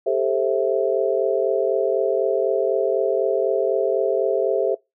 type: chord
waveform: sine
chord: A minor seventh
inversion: third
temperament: just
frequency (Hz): 396 / 440 / 528 / 660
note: G4 / A4 / C5 / E5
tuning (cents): +18 / 0 / +16 / +2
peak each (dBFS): -23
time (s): 0.06-4.75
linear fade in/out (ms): 10
effects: noise-tail reverb RT60 0.2 s tail -22 dB re dry